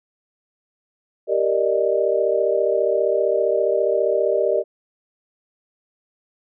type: chord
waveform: sine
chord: Eb major seventh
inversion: first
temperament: equal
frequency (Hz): 392 / 466.2 / 587.3 / 622.3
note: G4 / Bb4 / D5 / Eb5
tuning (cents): 0 / 0 / 0 / 0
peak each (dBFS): -22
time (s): 1.27-4.64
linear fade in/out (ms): 50
effects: none